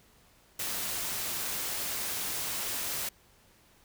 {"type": "noise", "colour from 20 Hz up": "white", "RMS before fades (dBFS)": -34, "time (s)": [0.59, 3.09], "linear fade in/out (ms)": 5, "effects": ["pink hiss -62 dBFS RMS until 3.84 s"]}